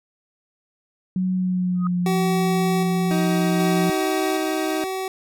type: tone with pitch glide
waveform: sine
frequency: 185 to 175.63 Hz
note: F#3 to F3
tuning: 0 to +10 cents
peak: -19 dBFS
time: 1.16-3.9 s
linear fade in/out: 2 ms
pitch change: -90 cents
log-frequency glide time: 1.34-2.16 s
type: tone with exponential growth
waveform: sine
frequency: 1250 Hz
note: D#6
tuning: 8 cents sharp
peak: -23 dBFS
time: 1.75-1.87 s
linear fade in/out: 2 ms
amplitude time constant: 24 ms
type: tone with tremolo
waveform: 25% pulse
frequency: 379 Hz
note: F#4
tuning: 42 cents sharp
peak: -18 dBFS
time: 2.06-5.08 s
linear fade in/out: 2 ms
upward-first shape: square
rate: 0.65 Hz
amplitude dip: 30%
type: tone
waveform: 30% pulse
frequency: 314.4 Hz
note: D#4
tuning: 18 cents sharp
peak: -21 dBFS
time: 3.11-4.84 s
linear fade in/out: 0 ms
effects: none